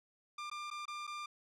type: tone with dropouts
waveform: sawtooth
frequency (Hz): 1194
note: D6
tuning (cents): +28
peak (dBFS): -37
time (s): 0.38-1.26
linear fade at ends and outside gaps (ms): 5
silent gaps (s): 0.5-0.513 / 0.703-0.711 / 0.855-0.879 / 1.069-1.075
effects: low-pass 6000 Hz 12 dB/octave